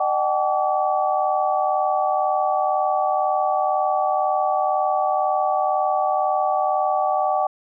sine tone cluster, 609 / 761 / 843 / 1148 Hz, D#5 / F#5 / G#5 / D6, -37 / +48 / +26 / -40 cents, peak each -24 / -20 / -27 / -26 dBFS, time 0-7.47 s, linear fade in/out 5 ms, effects none

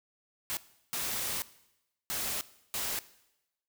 white noise bursts at uneven times, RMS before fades -34 dBFS, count 4, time 0.5-0.57 / 0.93-1.42 / 2.1-2.41 / 2.74-2.99 s, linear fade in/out 0 ms, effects noise-tail reverb RT60 0.9 s tail -18 dB re dry

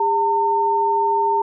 sine tone pair together, 404.8 / 906.7 Hz, G#4 / A#5, -44 / -48 cents, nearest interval octave + major second, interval 1396 cents, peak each -22 / -16 dBFS, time 0-1.42 s, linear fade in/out 5 ms, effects none

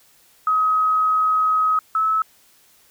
sine tone pair in turn, 1268 / 1299.1 Hz, D#6 / E6, +32 / -26 cents, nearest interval unison, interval 42 cents, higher second, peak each -15 / -16 dBFS, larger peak first, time 0.47-1.79 / 1.95-2.22 s, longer first, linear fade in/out 2 ms, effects white hiss -55 dBFS RMS until 2.9 s

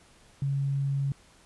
sine tone, 138.59 Hz, C#3, in tune, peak -25 dBFS, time 0.42-1.12 s, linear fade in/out 2 ms, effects pink hiss -58 dBFS RMS until 1.45 s + resampled to 24000 Hz

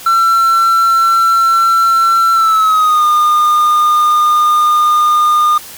triangle tone with pitch glide, 1349 to 1215.8 Hz, E6 to D#6, +40 to -40 cents, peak -5 dBFS, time 0.06-5.58 s, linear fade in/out 5 ms, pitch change -180 cents, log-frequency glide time 2.33-3.05 s, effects white hiss -31 dBFS RMS until 5.77 s + MP3 96 kbps

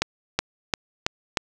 accelerating click train, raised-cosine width 0.2 ms, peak -3 dBFS, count 5, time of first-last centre 0.02-1.372 s, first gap 370 ms, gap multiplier 0.94, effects none

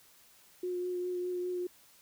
sine tone with vibrato, 359.4 Hz, F4, 50 cents sharp, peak -32 dBFS, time 0.63-1.67 s, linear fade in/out 5 ms, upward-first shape triangle, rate 4.9 Hz, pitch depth 18 cents each way, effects white hiss -61 dBFS RMS until 2.01 s

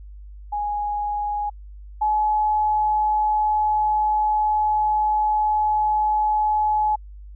sine tone pair in turn, 830.6 / 851 Hz, G#5 / G#5, 0 / +42 cents, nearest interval unison, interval 42 cents, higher second, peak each -22 / -17 dBFS, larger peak second, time 0.52-1.5 / 2.01-6.96 s, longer second, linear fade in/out 10 ms, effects added 50 Hz sine -37 dBFS peak until 7.35 s

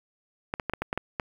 clicks, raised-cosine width 0.5 ms, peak -13 dBFS, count 8, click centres 0.539 / 0.598 / 0.697 / 0.736 / 0.82 / 0.929 / 0.976 / 1.198 s, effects 7-bit

